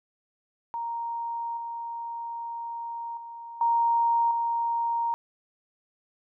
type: tone with level steps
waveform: sine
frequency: 932.3 Hz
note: A#5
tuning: in tune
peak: -29 / -32 / -38 / -20 / -24 dBFS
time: 0.74-5.14 s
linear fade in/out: 0 ms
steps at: 1.57 / 3.17 / 3.61 / 4.31 s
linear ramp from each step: 2 ms
effects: none